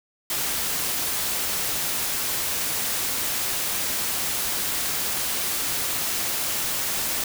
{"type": "noise", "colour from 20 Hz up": "white", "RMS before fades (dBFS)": -26, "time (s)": [0.3, 7.24], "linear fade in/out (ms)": 2, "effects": []}